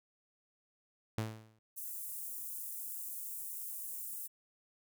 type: tone with exponential decay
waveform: sawtooth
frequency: 110 Hz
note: A2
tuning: in tune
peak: -28 dBFS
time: 1.18-1.59 s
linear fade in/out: 0 ms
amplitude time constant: 89 ms
type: high-pass noise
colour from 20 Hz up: white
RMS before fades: -43 dBFS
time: 1.76-4.28 s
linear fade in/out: 20 ms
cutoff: 8700 Hz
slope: 24 dB/octave
effects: none